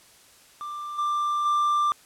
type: tone with level steps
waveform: triangle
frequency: 1184 Hz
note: D6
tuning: 14 cents sharp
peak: -30 / -21 / -18 dBFS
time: 0.61-1.92 s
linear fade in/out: 0 ms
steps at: 0.98 / 1.45 s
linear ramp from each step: 10 ms
effects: white hiss -54 dBFS RMS until 2.05 s + low-pass 11000 Hz 12 dB/octave